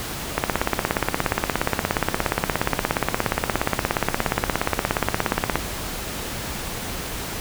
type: click train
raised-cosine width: 0.5 ms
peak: -3 dBFS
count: 89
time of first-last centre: 0.38-5.556 s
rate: 17 Hz
effects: pink hiss -30 dBFS RMS until 7.4 s